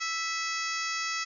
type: harmonic tone with a mistuned harmonic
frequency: 659.3 Hz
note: E5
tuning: in tune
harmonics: 2 / 3 / 4 / 5 / 6 / 7 / 8 / 9 / 10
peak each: -35 / -35 / -38 / -44 / -45 / -40 / -38 / -43 / -40 dBFS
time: 0-1.25 s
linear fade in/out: 20 ms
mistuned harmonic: 4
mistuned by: -47 cents
effects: none